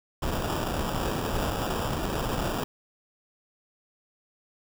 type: noise with sample-and-hold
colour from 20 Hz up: pink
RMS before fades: -29 dBFS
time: 0.22-2.64 s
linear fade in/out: 5 ms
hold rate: 2100 Hz
effects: none